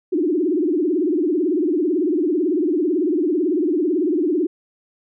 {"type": "tone with vibrato", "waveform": "sine", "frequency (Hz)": 329.6, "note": "E4", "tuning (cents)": 0, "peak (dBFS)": -16, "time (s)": [0.12, 4.47], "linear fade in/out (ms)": 10, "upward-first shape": "triangle", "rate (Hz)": 18, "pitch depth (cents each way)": 290, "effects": []}